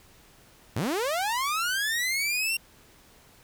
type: linear sweep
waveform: sawtooth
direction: up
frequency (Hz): 85.6 to 2774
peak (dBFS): -22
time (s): 0.76-2.57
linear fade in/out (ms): 5
effects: pink hiss -56 dBFS RMS until 3.43 s